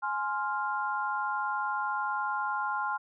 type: chord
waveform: sine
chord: F minor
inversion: first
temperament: just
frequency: 838.1 / 1047.7 / 1396.9 Hz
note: Ab5 / C6 / F6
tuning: +16 / +2 / 0 cents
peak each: -33 dBFS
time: 0.02-2.98 s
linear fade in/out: 20 ms
effects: none